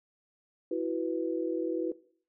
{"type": "chord", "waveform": "sine", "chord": "E suspended second", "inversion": "none", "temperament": "equal", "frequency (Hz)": [329.6, 370, 493.9], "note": ["E4", "F#4", "B4"], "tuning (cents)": [0, 0, 0], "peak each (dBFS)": [-32, -33, -34], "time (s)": [0.71, 1.92], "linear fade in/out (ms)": 5, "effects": ["noise-tail reverb RT60 0.5 s tail -19 dB re dry"]}